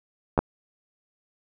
clicks, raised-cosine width 1 ms, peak -6 dBFS, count 2, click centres 0.378 / 0.39 s, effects none

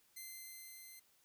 5% pulse tone with level ramp, 2071 Hz, C7, 18 cents flat, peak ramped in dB -37 to -44 dBFS, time 0.16-1 s, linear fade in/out 10 ms, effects white hiss -72 dBFS RMS until 1.24 s

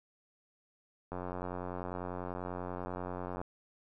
click train, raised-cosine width 1 ms, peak -25 dBFS, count 208, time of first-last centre 1.12-3.415 s, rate 90.2 Hz, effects none

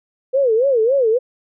sine tone with vibrato, 493.9 Hz, B4, in tune, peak -12 dBFS, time 0.33-1.19 s, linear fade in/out 20 ms, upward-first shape sine, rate 3.6 Hz, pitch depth 220 cents each way, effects none

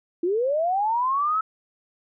sine linear sweep, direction up, 329.6 to 1318.5 Hz, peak -20 dBFS, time 0.23-1.41 s, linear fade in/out 5 ms, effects none

